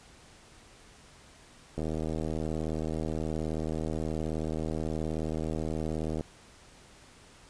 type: click train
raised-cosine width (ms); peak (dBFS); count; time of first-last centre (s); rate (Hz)
2; -20; 350; 1.78-6.209; 78.8
effects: pink hiss -55 dBFS RMS until 7.49 s + resampled to 22050 Hz